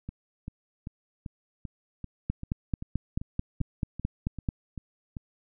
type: two click trains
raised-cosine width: 5 ms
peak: -24 / -15 dBFS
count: 14 / 11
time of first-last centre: 0.09-5.168 / 2.3-4.488 s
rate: 2.56 / 4.57 Hz
effects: none